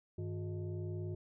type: tone with frequency modulation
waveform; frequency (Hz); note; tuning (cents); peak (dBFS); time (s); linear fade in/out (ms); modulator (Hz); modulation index
sine; 100.2; G2; +38; -37; 0.18-1.15; 5; 259; 0.97
effects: none